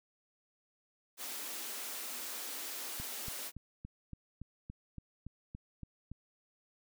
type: high-pass noise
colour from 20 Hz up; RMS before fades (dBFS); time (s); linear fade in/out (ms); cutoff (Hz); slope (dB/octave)
white; -42; 1.17-3.52; 50; 220; 96
type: click train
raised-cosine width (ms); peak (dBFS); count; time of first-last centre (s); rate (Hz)
5; -32; 12; 3-6.116; 3.53
effects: none